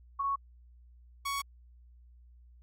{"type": "tone pair in turn", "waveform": ["sine", "sawtooth"], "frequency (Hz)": [1108.7, 1115.8], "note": ["C#6", "C#6"], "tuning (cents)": [0, 11], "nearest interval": "unison", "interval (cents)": 11, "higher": "second", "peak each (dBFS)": -28, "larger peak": "neither", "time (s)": [[0.19, 0.36], [1.25, 1.42]], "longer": "neither", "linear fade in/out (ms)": 10, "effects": ["added 60 Hz sine -54 dBFS peak until 2.62 s", "AAC 48 kbps"]}